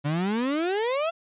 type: exponential sweep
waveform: 35% pulse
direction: up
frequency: 140.5 to 687 Hz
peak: -22 dBFS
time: 0.04-1.11 s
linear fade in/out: 20 ms
effects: resampled to 8000 Hz